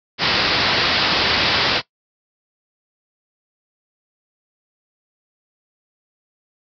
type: low-pass noise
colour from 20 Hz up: white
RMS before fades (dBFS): -18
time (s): 0.18-1.82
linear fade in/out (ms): 50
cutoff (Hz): 5100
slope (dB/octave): 96
effects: noise-tail reverb RT60 0.1 s tail -18 dB re dry + high-pass 60 Hz 12 dB/octave